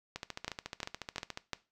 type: two click trains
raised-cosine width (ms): 0.2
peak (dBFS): -21 / -17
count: 18 / 4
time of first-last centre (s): 0.16-1.374 / 0.48-1.533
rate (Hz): 14 / 2.85
effects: noise-tail reverb RT60 0.3 s tail -18 dB re dry